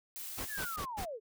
blue noise, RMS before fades -43 dBFS, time 0.16-0.76 s, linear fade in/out 0 ms
pink noise bursts, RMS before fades -40 dBFS, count 4, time 0.37-1.056 s, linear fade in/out 20 ms, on 89 ms, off 110 ms
sine linear sweep, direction down, 1790 to 403.5 Hz, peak -38 dBFS, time 0.48-1.2 s, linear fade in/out 50 ms
effects none

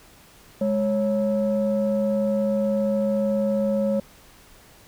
sine tone pair together, 208.2 / 550 Hz, G#3 / C#5, +5 / -14 cents, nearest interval octave + perfect fourth, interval 1681 cents, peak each -21 dBFS, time 0.61-4 s, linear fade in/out 5 ms, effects tanh soft clip ceiling -15 dBFS + pink hiss -51 dBFS RMS until 4.87 s

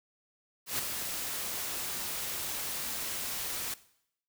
white noise with ADSR envelope, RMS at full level -30 dBFS, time 0.66-3.74 s, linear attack 130 ms, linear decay 4 ms, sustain -6 dB, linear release 3 ms, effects noise-tail reverb RT60 0.7 s tail -18 dB re dry

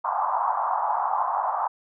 white band-pass noise, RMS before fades -25 dBFS, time 0.04-1.68 s, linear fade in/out 10 ms, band 740 to 1100 Hz, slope 48 dB/octave, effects none

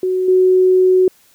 sine tone with level steps, 370.6 Hz, F#4, 3 cents sharp, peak -14 / -8 dBFS, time 0.03-1.08 s, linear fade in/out 2 ms, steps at 0.28 s, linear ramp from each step 5 ms, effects white hiss -52 dBFS RMS until 1.34 s

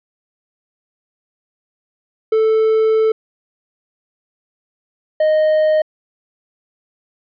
triangle tone pair in turn, 440 / 619.9 Hz, A4 / D#5, 0 / -7 cents, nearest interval tritone, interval 593 cents, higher second, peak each -9 / -9 dBFS, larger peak neither, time 2.32-3.12 / 5.2-5.82 s, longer first, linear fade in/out 5 ms, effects resampled to 11025 Hz

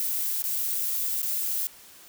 violet noise with dropouts, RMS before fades -28 dBFS, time 0-1.67 s, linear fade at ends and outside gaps 0 ms, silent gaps 0.421-0.44 / 1.218-1.229 s, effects white hiss -50 dBFS RMS until 2.08 s

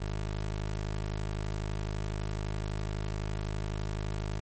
20% pulse tone, 51.91 Hz, G#1, in tune, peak -27 dBFS, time 0-4.4 s, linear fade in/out 10 ms, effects MP3 32 kbps

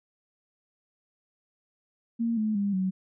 sine tone with pitch steps, 231.2 / 215.7 / 201.3 / 187.79 Hz, A#3 / A3 / G3 / F#3, -14 / -34 / +46 / +26 cents, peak -24 dBFS, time 2.19-2.91 s, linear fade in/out 20 ms, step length 180 ms, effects none

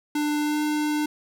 square tone with pitch glide, 297.5 to 300.4 Hz, D4 to D4, +22 to +39 cents, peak -23 dBFS, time 0.15-1.06 s, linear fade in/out 5 ms, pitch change +17 cents, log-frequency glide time 0.38-0.63 s, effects none

